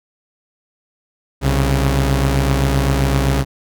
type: tone pair together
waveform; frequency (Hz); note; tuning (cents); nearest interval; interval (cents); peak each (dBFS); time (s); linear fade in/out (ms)
sawtooth; 64.8 / 137.31; C2 / C#3; -16 / -16; octave + minor second; 1300; -12 / -13; 1.41-3.45; 50
effects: none